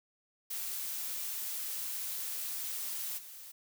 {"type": "noise with level steps", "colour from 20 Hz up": "blue", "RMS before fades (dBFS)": [-38, -49], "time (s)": [0.5, 3.52], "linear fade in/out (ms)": 10, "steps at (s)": 3.17, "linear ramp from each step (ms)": 20, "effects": []}